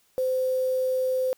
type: tone with quantisation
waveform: sine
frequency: 515 Hz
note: C5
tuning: 28 cents flat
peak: -22 dBFS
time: 0.18-1.33 s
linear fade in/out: 0 ms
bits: 7
effects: white hiss -65 dBFS RMS until 1.37 s